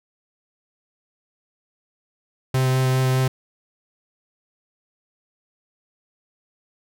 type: tone with vibrato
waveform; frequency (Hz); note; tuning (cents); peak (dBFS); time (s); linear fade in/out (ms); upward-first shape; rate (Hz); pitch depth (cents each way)
45% pulse; 130.1; C3; -9; -17; 2.54-3.28; 5; sine; 4.9; 9
effects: none